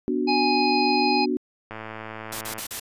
sine chord, B minor, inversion none, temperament equal, 246.9 / 293.7 / 370 Hz, B3 / D4 / F#4, 0 / 0 / 0 cents, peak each -26 dBFS, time 0.08-1.37 s, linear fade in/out 0 ms
harmonic tone, 831 Hz, G#5, 1 cent sharp, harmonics 1 / 3 / 5 / 6, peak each -22 / -27 / -29 / -30 dBFS, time 0.27-1.26 s, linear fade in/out 20 ms
click train, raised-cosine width 0.5 ms, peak -20 dBFS, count 98, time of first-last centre 1.71-2.592 s, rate 110 Hz
white noise bursts, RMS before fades -32 dBFS, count 4, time 2.32-2.798 s, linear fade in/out 5 ms, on 91 ms, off 38 ms
effects resampled to 32000 Hz

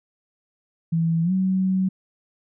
sine tone with pitch glide, 164.81 to 188.23 Hz, E3 to F#3, 0 to +30 cents, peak -18 dBFS, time 0.92-1.89 s, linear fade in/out 10 ms, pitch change +230 cents, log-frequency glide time 1.23-1.32 s, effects none

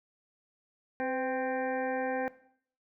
harmonic tone with a mistuned harmonic, 261.6 Hz, C4, in tune, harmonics 1 / 2 / 3 / 4 / 6 / 7 / 8 / 9, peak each -36 / -34 / -35 / -47 / -40 / -42 / -53 / -49 dBFS, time 1-2.28 s, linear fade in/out 0 ms, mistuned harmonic 2, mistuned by -41 cents, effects noise-tail reverb RT60 0.6 s tail -17 dB re dry

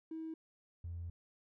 triangle tone pair in turn, 321.3 / 85.34 Hz, E4 / F2, -44 / -39 cents, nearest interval octave + major seventh, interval 2295 cents, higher first, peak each -37 / -37 dBFS, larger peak neither, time 0.11-0.34 / 0.84-1.1 s, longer second, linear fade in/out 5 ms, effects tanh soft clip ceiling -38 dBFS

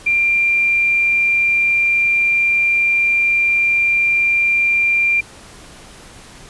sine tone, 2380 Hz, D7, 22 cents sharp, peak -12 dBFS, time 0.06-5.21 s, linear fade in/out 10 ms, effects pink hiss -40 dBFS RMS until 6.49 s + resampled to 24000 Hz

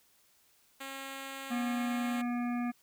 5% pulse tone, 271 Hz, C#4, 39 cents flat, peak -29 dBFS, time 0.8-2.22 s, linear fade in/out 10 ms
harmonic tone, 241.8 Hz, B3, 36 cents flat, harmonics 1 / 3 / 5 / 7 / 9 / 10, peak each -31 / -41 / -45 / -48 / -50 / -51 dBFS, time 1.5-2.72 s, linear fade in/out 20 ms
effects white hiss -67 dBFS RMS until 2.82 s

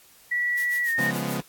sine tone with pitch glide, 1945 to 1842.2 Hz, B6 to A#6, -27 to -21 cents, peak -22 dBFS, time 0.31-1.11 s, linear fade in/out 10 ms, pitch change -94 cents, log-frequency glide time 0.84-0.9 s
blue noise with tremolo, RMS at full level -36 dBFS, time 0.57-1.38 s, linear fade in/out 5 ms, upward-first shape sine, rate 7 Hz, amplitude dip 85%
sawtooth chord, C# dominant seventh, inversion none, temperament equal, 138.59 / 174.61 / 207.7 / 246.9 Hz, C#3 / E#3 / G#3 / B3, 0 / 0 / 0 / 0 cents, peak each -28 dBFS, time 0.98-1.41 s, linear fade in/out 10 ms
effects white hiss -54 dBFS RMS until 1.48 s + AAC 64 kbps

